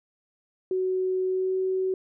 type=tone with pitch glide; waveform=sine; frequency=372.7 to 376.2 Hz; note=F#4 to F#4; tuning=+13 to +29 cents; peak=-23 dBFS; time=0.71-1.94 s; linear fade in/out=2 ms; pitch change=+16 cents; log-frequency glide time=1.26-1.56 s; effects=none